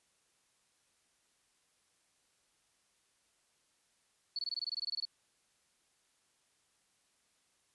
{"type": "tone bursts", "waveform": "sine", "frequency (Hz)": 4435, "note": "C#8", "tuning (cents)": 0, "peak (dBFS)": -34, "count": 14, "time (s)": [4.36, 5.052], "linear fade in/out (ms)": 2, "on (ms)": 29, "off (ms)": 22, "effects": ["white hiss -74 dBFS RMS until 7.74 s", "resampled to 24000 Hz"]}